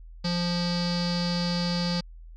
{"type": "tone with low-pass filter", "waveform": "square", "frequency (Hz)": 174.61, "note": "F3", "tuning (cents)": 0, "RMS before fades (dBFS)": -27, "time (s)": [0.24, 2.01], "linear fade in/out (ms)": 10, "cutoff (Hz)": 4700, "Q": 9.6, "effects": ["added 41 Hz sine -42 dBFS peak until 2.36 s"]}